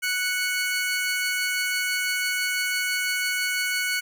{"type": "tone pair together", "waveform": "sawtooth", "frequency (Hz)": [1480, 2217], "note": ["F#6", "C#7"], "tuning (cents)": [0, 0], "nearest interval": "perfect fifth", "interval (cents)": 700, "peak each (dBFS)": -23, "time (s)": [0.02, 4.01], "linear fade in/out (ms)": 20, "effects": []}